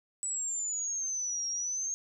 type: exponential two-way sweep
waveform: sine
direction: down then up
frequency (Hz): 7940 to 5588 to 6490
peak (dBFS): -31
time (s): 0.23-1.94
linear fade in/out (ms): 0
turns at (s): 1.48
effects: none